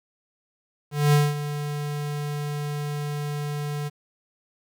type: tone with ADSR envelope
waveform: square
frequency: 146.83 Hz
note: D3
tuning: in tune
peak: -15 dBFS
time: 0.91-3.9 s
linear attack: 220 ms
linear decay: 210 ms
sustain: -13 dB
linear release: 28 ms
effects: 9-bit